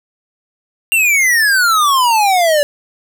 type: exponential sweep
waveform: square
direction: down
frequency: 2794 to 571 Hz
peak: -10 dBFS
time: 0.92-2.63 s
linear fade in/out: 0 ms
effects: none